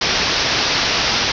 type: low-pass noise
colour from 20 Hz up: white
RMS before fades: -18 dBFS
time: 0.01-1.32 s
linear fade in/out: 5 ms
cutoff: 5800 Hz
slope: 96 dB/octave
effects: none